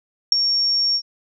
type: tone with ADSR envelope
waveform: sine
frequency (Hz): 5520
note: F8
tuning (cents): -21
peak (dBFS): -5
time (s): 0.32-1.02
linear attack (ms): 3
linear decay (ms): 7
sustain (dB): -11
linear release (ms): 66
effects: none